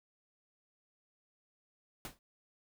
pink noise with exponential decay, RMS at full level -39 dBFS, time 2.05-2.19 s, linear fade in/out 1 ms, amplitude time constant 29 ms, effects none

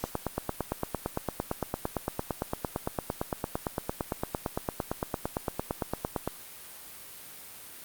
click train, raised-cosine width 1 ms, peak -14 dBFS, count 56, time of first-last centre 0.04-6.276 s, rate 8.82 Hz, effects white hiss -46 dBFS RMS until 7.84 s + Opus 48 kbps

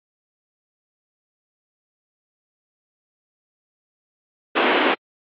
pink band-pass noise, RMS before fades -18 dBFS, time 4.55-4.95 s, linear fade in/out 20 ms, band 250 to 3200 Hz, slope 48 dB/octave, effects AAC 64 kbps

